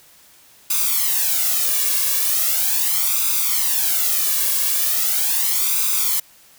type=noise with flanger; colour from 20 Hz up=blue; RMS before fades=-19 dBFS; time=0.7-6.2 s; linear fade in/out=5 ms; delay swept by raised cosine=0.81 to 1.81 ms; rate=0.39 Hz; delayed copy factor=+0.9; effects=white hiss -50 dBFS RMS until 6.58 s